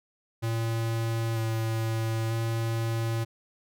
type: tone with vibrato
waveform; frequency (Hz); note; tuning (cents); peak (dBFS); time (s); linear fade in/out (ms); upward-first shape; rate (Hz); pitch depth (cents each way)
square; 113.3; A#2; -49; -27; 0.42-3.25; 20; square; 0.53; 12
effects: none